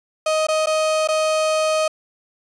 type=tone with dropouts; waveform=35% pulse; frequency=626 Hz; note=D#5; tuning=10 cents sharp; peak=-15 dBFS; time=0.26-1.88 s; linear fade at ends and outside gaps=5 ms; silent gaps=0.469-0.485 / 0.66-0.669 / 1.075-1.086 s; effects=resampled to 22050 Hz